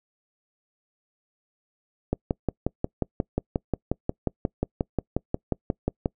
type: click train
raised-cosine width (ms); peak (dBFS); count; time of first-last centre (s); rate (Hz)
2; -10; 23; 2.13-6.059; 5.6
effects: noise-tail reverb RT60 0.1 s tail -26 dB re dry